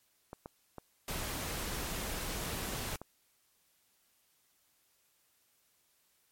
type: clicks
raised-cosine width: 1 ms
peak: -29 dBFS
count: 6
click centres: 0.331 / 0.459 / 0.783 / 1.924 / 2.734 / 3.016 s
type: noise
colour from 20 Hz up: pink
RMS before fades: -38 dBFS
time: 1.08-2.96 s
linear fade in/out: 2 ms
effects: white hiss -72 dBFS RMS until 6.31 s + MP3 64 kbps